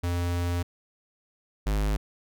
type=tone pair in turn; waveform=square; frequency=87.31 / 51.42 Hz; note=F2 / G#1; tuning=0 / -17 cents; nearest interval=major sixth; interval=917 cents; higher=first; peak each=-26 / -24 dBFS; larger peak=second; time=0.03-0.63 / 1.66-1.97 s; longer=first; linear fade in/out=10 ms; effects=none